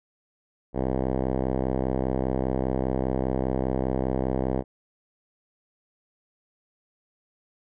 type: tone with low-pass filter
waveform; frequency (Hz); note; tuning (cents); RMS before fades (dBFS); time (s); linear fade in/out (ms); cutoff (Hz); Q
5% pulse; 65; C2; -11; -26; 0.73-4.64; 50; 670; 0.69
effects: none